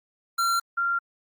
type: tone pair in turn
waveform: square / sine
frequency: 1369 / 1384.9 Hz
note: F6 / F6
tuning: -35 / -15 cents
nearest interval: unison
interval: 20 cents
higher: second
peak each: -22 dBFS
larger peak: neither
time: 0.38-0.6 / 0.77-0.99 s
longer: neither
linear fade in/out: 10 ms
effects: Opus 48 kbps